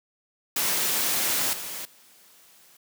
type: noise with level steps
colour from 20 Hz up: white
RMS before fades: -25 / -35 / -55 dBFS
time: 0.56-2.77 s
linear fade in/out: 5 ms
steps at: 1.53 / 1.85 s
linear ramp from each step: 2 ms
effects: high-pass 150 Hz 12 dB/octave